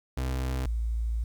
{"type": "tone pair in turn", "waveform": ["35% pulse", "sine"], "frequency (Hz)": [64.6, 56.66], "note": ["C2", "A#1"], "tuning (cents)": [-21, -49], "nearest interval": "major second", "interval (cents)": 228, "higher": "first", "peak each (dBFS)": -26, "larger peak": "neither", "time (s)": [[0.17, 0.66], [0.66, 1.24]], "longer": "second", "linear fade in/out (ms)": 5, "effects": ["10-bit"]}